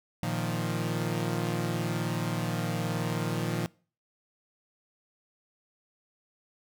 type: chord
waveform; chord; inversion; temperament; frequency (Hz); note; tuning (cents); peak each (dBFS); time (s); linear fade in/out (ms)
sawtooth; Bb suspended fourth; none; equal; 116.54 / 155.56 / 174.61; Bb2 / Eb3 / F3; 0 / 0 / 0; -29; 0.23-3.66; 0
effects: noise-tail reverb RT60 0.4 s tail -23 dB re dry